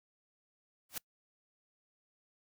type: noise with exponential growth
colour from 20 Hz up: white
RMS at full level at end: -33 dBFS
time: 0.89-0.98 s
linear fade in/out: 5 ms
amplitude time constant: 19 ms
effects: noise-tail reverb RT60 0.1 s tail -25 dB re dry